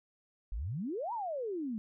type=exponential two-way sweep; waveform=sine; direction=up then down; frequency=44.18 to 987.8 to 207.8 Hz; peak=-34 dBFS; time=0.52-1.78 s; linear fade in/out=0 ms; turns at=1.13 s; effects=none